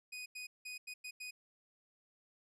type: tone bursts at uneven times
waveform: sawtooth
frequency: 2489 Hz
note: D#7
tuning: in tune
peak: -40 dBFS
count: 6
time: 0.12-0.26 / 0.35-0.47 / 0.65-0.78 / 0.87-0.94 / 1.04-1.11 / 1.2-1.31 s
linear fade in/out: 10 ms
effects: low-pass 12000 Hz 12 dB/octave